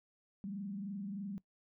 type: tone with frequency modulation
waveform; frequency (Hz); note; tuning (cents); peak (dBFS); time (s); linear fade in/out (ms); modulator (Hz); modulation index
sine; 198.6; G3; +23; -39; 0.44-1.38; 0; 23.2; 0.68
effects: noise-tail reverb RT60 0.1 s tail -21 dB re dry